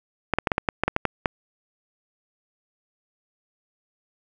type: clicks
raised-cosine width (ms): 0.5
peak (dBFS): -5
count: 11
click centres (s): 0.337 / 0.386 / 0.472 / 0.518 / 0.581 / 0.688 / 0.836 / 0.88 / 0.964 / 1.053 / 1.258
effects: none